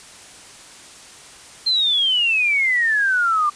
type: exponential sweep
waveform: sine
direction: down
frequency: 4186 to 1174.7 Hz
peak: -15 dBFS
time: 1.66-3.5 s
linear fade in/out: 10 ms
effects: white hiss -42 dBFS RMS until 3.55 s + resampled to 22050 Hz